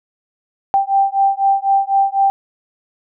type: beating tone pair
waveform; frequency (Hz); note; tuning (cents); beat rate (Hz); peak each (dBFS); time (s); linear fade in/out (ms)
sine; 784 / 788; G5 / G5; 0 / +9; 4; -15; 0.74-2.3; 0
effects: none